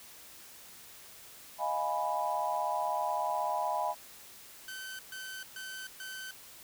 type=chord; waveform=sine; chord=F half-diminished seventh; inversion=third; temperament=equal; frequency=622.3 / 698.5 / 830.6 / 987.8 Hz; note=Eb5 / F5 / Ab5 / Cb6; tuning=0 / 0 / 0 / 0 cents; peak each=-37 / -36 / -34 / -34 dBFS; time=1.58-3.95 s; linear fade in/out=50 ms
type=tone bursts; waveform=sawtooth; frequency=1532 Hz; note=G6; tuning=40 cents flat; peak=-37 dBFS; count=4; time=4.68-6.31 s; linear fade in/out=2 ms; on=310 ms; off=130 ms
effects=white hiss -52 dBFS RMS until 6.63 s